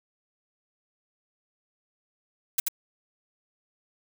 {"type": "noise with echo", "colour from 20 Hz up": "blue", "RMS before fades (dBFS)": -23, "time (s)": [2.58, 2.6], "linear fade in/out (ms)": 5, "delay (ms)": 84, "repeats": 1, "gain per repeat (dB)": -2, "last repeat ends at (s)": 2.684, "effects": []}